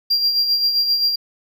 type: tone with tremolo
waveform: triangle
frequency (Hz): 4759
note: D8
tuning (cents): +22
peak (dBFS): -12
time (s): 0.1-1.16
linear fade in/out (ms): 10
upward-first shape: sine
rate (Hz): 7.6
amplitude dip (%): 50
effects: none